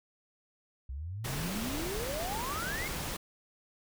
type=exponential sweep; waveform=sine; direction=up; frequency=61.6 to 2217 Hz; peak=-36 dBFS; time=0.89-2.88 s; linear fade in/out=5 ms
type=noise; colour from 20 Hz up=pink; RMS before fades=-37 dBFS; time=1.24-3.17 s; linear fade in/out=10 ms
effects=none